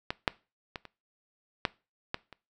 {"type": "clicks", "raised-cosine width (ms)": 0.3, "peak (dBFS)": [-14, -7, -20, -28, -9, -14, -30], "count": 7, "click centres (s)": [0.105, 0.278, 0.758, 0.853, 1.652, 2.144, 2.327], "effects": ["noise-tail reverb RT60 0.3 s tail -21 dB re dry"]}